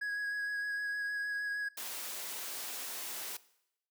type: tone with vibrato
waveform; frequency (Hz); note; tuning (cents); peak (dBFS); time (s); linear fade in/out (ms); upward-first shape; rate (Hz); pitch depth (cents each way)
triangle; 1661.2; G#6; 0; -32; 0.01-1.69; 10; sine; 6.5; 14
type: noise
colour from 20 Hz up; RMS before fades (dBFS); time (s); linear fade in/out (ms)
white; -41; 1.77-3.37; 5
effects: noise-tail reverb RT60 0.8 s tail -19 dB re dry + high-pass 300 Hz 12 dB/octave